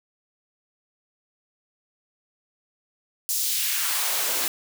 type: noise with high-pass filter sweep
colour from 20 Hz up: white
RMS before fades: -25 dBFS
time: 3.29-4.48 s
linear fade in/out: 0 ms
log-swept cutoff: 6300 to 240 Hz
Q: 1.1
effects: none